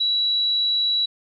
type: tone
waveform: sine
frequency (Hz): 3916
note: B7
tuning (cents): -15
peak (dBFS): -18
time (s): 0-1.06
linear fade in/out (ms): 10
effects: 10-bit